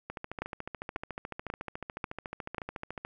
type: two click trains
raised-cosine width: 0.5 ms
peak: -22 / -18 dBFS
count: 42 / 5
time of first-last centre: 0.1-3.05 / 0.42-2.582 s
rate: 13.9 / 1.85 Hz
effects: none